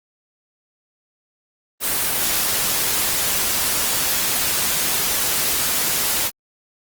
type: noise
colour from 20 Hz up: white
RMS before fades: -20 dBFS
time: 1.8-6.31 s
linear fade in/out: 50 ms
effects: Opus 24 kbps